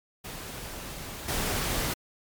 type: noise with level steps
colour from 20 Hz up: pink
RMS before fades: -39 / -29 dBFS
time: 0.24-1.94 s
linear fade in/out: 10 ms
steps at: 1.28 s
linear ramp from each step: 5 ms
effects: MP3 96 kbps